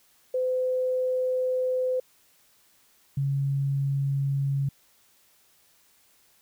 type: tone pair in turn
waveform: sine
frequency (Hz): 510 / 138.56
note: C5 / C#3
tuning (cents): -44 / 0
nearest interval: octave + major seventh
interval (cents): 2256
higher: first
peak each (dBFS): -23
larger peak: neither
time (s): 0.34-2 / 3.17-4.69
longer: first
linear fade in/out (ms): 5
effects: white hiss -62 dBFS RMS until 6.41 s